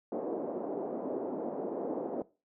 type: band-pass noise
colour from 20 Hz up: pink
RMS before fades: -36 dBFS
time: 0.12-2.22 s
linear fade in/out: 2 ms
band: 270 to 660 Hz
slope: 24 dB/octave
effects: noise-tail reverb RT60 0.3 s tail -19 dB re dry